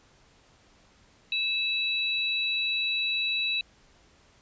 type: tone pair together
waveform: sine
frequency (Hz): 2615 / 3909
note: E7 / B7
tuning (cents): -15 / -19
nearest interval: perfect fifth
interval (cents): 696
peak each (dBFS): -28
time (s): 1.32-3.61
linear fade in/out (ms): 2
effects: pink hiss -60 dBFS RMS until 4.41 s + resampled to 16000 Hz